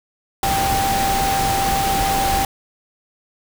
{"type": "tone in noise", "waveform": "sine", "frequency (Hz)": 784, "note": "G5", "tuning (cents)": 0, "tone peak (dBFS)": -18, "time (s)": [0.43, 2.45], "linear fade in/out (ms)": 2, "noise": "pink", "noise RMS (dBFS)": -22, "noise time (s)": [0.43, 2.45], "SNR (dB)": 1, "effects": []}